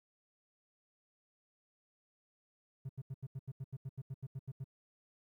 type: tone bursts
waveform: triangle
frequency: 133.1 Hz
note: C3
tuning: 30 cents sharp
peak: -36 dBFS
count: 15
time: 2.85-4.643 s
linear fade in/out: 10 ms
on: 43 ms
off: 82 ms
effects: tanh soft clip ceiling -34 dBFS + 13-bit